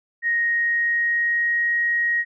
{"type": "tone with pitch glide", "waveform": "sine", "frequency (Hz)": [1870, 1885.2], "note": ["A#6", "A#6"], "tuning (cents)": [5, 19], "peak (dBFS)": -18, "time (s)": [0.22, 2.25], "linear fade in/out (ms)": 50, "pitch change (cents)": 14, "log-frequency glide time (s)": [0.39, 1.76], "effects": []}